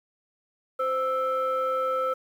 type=tone pair together; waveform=sine; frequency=519 / 1318.5 Hz; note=C5 / E6; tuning=-14 / 0 cents; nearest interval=octave + major third; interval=1614 cents; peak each=-25 dBFS; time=0.79-2.14 s; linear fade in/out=10 ms; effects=tanh soft clip ceiling -19 dBFS + 9-bit

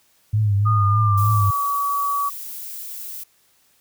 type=tone with vibrato; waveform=sine; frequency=103.83 Hz; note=G#2; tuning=in tune; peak=-15 dBFS; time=0.33-1.51 s; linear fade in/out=10 ms; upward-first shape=triangle; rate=3.3 Hz; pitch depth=84 cents each way
type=tone with pitch glide; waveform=sine; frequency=1227 to 1138.2 Hz; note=D#6 to C#6; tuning=-25 to +45 cents; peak=-19 dBFS; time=0.65-2.3 s; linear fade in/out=20 ms; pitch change=-130 cents; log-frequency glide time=0.79-1.55 s
type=noise; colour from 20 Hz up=violet; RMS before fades=-33 dBFS; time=1.17-3.24 s; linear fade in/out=10 ms
effects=white hiss -60 dBFS RMS until 3.8 s

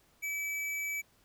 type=tone; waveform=square; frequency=2299 Hz; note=D7; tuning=37 cents flat; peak=-34 dBFS; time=0.22-1.02 s; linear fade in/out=20 ms; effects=pink hiss -67 dBFS RMS until 1.24 s

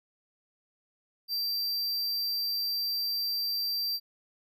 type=tone; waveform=square; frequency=4699 Hz; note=D8; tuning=in tune; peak=-29 dBFS; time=1.28-4 s; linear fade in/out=50 ms; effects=none

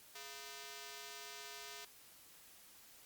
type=ring-modulated tone; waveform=5% pulse; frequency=554.4 Hz; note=C#5; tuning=in tune; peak=-34 dBFS; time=0.15-1.85 s; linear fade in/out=5 ms; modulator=136 Hz; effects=white hiss -61 dBFS RMS until 3.05 s + Opus 48 kbps

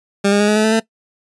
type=tone with pitch steps; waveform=20% pulse; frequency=200 / 203.7 / 207.5 / 211.4 / 215.3 / 219.4 / 223.5 Hz; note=G3 / G#3 / G#3 / G#3 / A3 / A3 / A3; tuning=+35 / -33 / -1 / +31 / -37 / -5 / +27 cents; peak=-7 dBFS; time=0.24-0.8 s; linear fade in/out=10 ms; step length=80 ms; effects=noise-tail reverb RT60 0.1 s tail -20 dB re dry + resampled to 24000 Hz

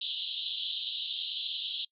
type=band-pass noise; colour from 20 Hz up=pink; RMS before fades=-36 dBFS; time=0.01-1.85 s; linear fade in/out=5 ms; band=3000 to 4000 Hz; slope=96 dB/octave; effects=noise-tail reverb RT60 0.1 s tail -24 dB re dry

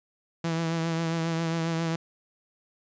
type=tone with vibrato; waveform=sawtooth; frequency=164.81 Hz; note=E3; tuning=in tune; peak=-22 dBFS; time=0.44-1.96 s; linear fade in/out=5 ms; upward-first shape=triangle; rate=7.4 Hz; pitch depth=35 cents each way; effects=resampled to 16000 Hz

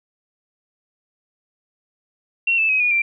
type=tone with pitch steps; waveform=sine; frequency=2730 / 2632 / 2538 / 2448 / 2360 Hz; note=F7 / E7 / D#7 / D#7 / D7; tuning=-40 / -3 / +34 / -29 / +8 cents; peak=-15 dBFS; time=2.47-3.02 s; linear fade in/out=5 ms; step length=110 ms; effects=none

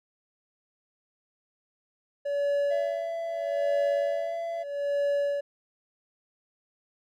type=tone with tremolo; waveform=triangle; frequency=570 Hz; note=C#5; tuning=48 cents sharp; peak=-21 dBFS; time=2.25-5.41 s; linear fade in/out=10 ms; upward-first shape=sine; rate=0.79 Hz; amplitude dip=95%
type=tone with pitch glide; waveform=triangle; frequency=668 to 672.6 Hz; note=E5 to E5; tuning=+23 to +35 cents; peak=-28 dBFS; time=2.7-4.64 s; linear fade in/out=20 ms; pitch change=+12 cents; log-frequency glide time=4.25-4.32 s
effects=none

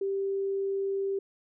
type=tone; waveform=sine; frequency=392 Hz; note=G4; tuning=in tune; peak=-27 dBFS; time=0.01-1.19 s; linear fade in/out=5 ms; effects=none

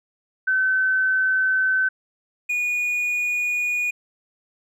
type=tone pair in turn; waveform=sine / triangle; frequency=1527 / 2453 Hz; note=G6 / D#7; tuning=-46 / -25 cents; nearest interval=minor sixth; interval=821 cents; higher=second; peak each=-17 / -19 dBFS; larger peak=first; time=0.47-1.89 / 2.49-3.91 s; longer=neither; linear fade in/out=10 ms; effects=none

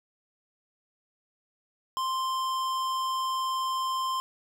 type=tone with tanh clipping; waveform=sine; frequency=1046.5 Hz; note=C6; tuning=in tune; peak=-29 dBFS; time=1.97-4.2 s; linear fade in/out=0 ms; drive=18 dB; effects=none

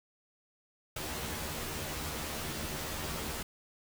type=noise with comb filter; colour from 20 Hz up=pink; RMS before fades=-38 dBFS; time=0.96-3.43 s; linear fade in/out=5 ms; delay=13 ms; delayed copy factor=+1; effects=none

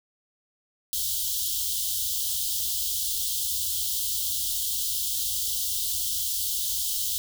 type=band-stop noise; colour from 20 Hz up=white; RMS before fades=-28 dBFS; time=0.93-7.18 s; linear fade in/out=0 ms; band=100 to 3000 Hz; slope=96 dB/octave; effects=none

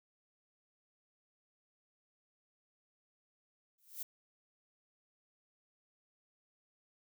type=noise with exponential growth; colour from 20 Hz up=violet; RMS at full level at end=-38 dBFS; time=3.78-4.03 s; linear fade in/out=5 ms; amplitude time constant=53 ms; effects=none

